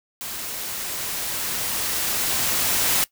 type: noise with level ramp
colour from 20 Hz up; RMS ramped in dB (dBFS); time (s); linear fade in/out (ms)
white; -32 to -20; 0.21-3.04; 0
effects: noise-tail reverb RT60 0.1 s tail -19 dB re dry